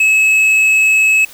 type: tone with tanh clipping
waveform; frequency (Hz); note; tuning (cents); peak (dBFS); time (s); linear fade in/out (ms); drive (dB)
sine; 2582; E7; -37; -9; 0-1.25; 5; 6
effects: white hiss -38 dBFS RMS until 1.33 s